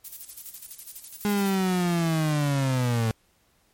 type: noise with tremolo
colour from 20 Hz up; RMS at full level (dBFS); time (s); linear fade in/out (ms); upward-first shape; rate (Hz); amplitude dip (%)
violet; -36; 0.04-1.55; 10; square; 12; 60
type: linear sweep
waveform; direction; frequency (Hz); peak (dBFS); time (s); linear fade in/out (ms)
35% pulse; down; 207.7 to 110; -20; 1.25-3.11; 0
effects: pink hiss -65 dBFS RMS until 3.73 s + MP3 64 kbps